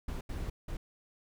brown noise bursts at uneven times, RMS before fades -37 dBFS, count 3, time 0.08-0.21 / 0.29-0.5 / 0.68-0.77 s, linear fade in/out 5 ms, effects none

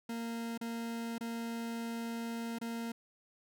40% pulse tone with dropouts, 231.1 Hz, A#3, 15 cents flat, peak -36 dBFS, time 0.09-2.92 s, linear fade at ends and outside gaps 5 ms, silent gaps 0.577-0.611 / 1.182-1.208 / 2.586-2.613 s, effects none

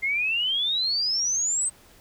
sine exponential sweep, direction up, 2093 to 8372 Hz, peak -22 dBFS, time 0.02-1.7 s, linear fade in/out 20 ms, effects pink hiss -54 dBFS RMS until 2 s

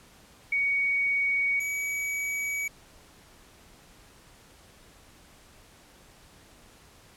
sine / square tone pair in turn, 2241 / 2271 Hz, C#7 / C#7, +18 / +41 cents, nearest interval unison, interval 23 cents, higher second, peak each -23 / -29 dBFS, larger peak first, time 0.52-1.6 / 1.6-2.68 s, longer neither, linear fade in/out 5 ms, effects pink hiss -55 dBFS RMS until 7.16 s + low-pass 12000 Hz 12 dB/octave

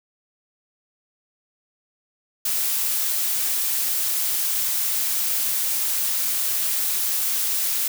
blue noise, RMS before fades -23 dBFS, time 2.45-7.88 s, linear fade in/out 5 ms, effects none

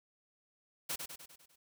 white noise with echo, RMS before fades -37 dBFS, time 0.89-0.96 s, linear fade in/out 10 ms, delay 100 ms, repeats 6, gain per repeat -5 dB, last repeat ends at 1.56 s, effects none

